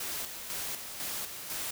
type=noise with tremolo; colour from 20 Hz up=white; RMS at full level=-36 dBFS; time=0-1.71 s; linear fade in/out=5 ms; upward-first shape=square; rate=2 Hz; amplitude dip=50%; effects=none